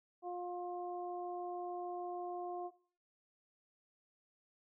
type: harmonic tone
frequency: 354.7 Hz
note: F4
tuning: 27 cents sharp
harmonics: 1 / 2 / 3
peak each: -43 / -42 / -52 dBFS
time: 0.22-2.71 s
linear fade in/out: 50 ms
effects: noise-tail reverb RT60 0.5 s tail -18 dB re dry